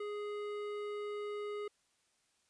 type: tone with hard clipping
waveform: triangle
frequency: 415.3 Hz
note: G#4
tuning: in tune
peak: -40 dBFS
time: 0-1.68 s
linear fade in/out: 5 ms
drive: 17 dB
effects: white hiss -75 dBFS RMS until 2.49 s + resampled to 22050 Hz